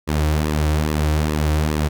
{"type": "tone with flanger", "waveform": "sawtooth", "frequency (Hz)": 76.3, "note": "D#2", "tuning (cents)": -33, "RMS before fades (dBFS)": -19, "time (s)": [0.07, 1.89], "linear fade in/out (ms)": 20, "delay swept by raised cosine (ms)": [1.3, 4.9], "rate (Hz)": 2.4, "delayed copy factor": -0.6, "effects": []}